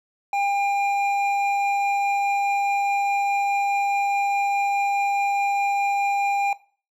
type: tone pair together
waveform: triangle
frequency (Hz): 801.6 / 2400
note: G5 / D7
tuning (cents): +38 / +37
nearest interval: octave + perfect fifth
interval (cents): 1899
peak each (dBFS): -19 / -27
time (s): 0.33-6.53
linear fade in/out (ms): 2
effects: noise-tail reverb RT60 0.4 s tail -18 dB re dry